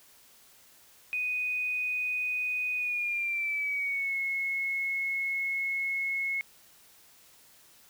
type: tone with pitch glide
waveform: sine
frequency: 2489 to 2179 Hz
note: D#7 to C#7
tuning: 0 to -30 cents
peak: -28 dBFS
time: 1.13-6.41 s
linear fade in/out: 0 ms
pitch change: -230 cents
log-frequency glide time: 2.76-4.17 s
effects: white hiss -58 dBFS RMS until 7.89 s